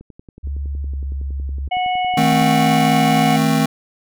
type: click train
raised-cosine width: 3 ms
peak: -26 dBFS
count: 27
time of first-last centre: 0.01-2.417 s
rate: 10.8 Hz
type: tone with pitch glide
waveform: sine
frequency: 70.2 to 68.52 Hz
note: C#2 to C#2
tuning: +22 to -19 cents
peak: -21 dBFS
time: 0.43-1.69 s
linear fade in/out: 20 ms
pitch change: -41 cents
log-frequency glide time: 0.86-0.96 s
type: harmonic tone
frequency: 733 Hz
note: F#5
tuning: 16 cents flat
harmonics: 1 / 3 / 4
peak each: -17 / -27 / -29 dBFS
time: 1.71-3.37 s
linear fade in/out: 10 ms
type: chord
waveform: square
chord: A diminished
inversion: second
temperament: just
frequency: 158.4 / 220 / 264 Hz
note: Eb3 / A3 / C4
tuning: +31 / 0 / +16 cents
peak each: -19 dBFS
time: 2.17-3.66 s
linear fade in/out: 5 ms
effects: none